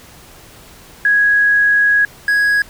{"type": "tone pair in turn", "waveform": ["sine", "triangle"], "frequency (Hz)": [1661.2, 1661.2], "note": ["G#6", "G#6"], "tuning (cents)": [0, 0], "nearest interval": "unison", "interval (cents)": 0, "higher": "neither", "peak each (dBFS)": -9, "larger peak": "neither", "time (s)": [[1.05, 2.05], [2.28, 2.62]], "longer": "first", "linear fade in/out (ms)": 2, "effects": ["pink hiss -41 dBFS RMS until 2.69 s"]}